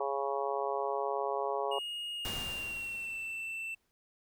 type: harmonic tone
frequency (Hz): 138.59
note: C#3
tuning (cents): 0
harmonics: 3 / 4 / 5 / 6 / 7 / 8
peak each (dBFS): -36 / -37 / -38 / -39 / -39 / -40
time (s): 0-1.79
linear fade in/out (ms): 5
type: tone with pitch glide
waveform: triangle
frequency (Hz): 2863 to 2671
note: F7 to E7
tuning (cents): +42 to +22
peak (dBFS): -35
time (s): 1.71-3.75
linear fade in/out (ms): 10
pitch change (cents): -120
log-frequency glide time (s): 2.15-3.17
type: noise with exponential decay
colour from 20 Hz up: pink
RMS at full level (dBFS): -38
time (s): 2.25-3.91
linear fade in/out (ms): 0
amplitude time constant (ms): 360
effects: none